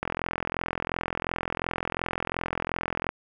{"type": "click train", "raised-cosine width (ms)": 0.5, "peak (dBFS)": -12, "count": 132, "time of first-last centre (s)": [0.03, 3.091], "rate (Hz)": 42.8, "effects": []}